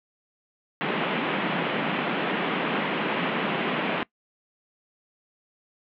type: band-pass noise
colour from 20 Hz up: pink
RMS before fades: -27 dBFS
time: 0.81-4.03 s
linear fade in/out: 0 ms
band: 160 to 3200 Hz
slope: 48 dB/octave
effects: noise-tail reverb RT60 0.1 s tail -22 dB re dry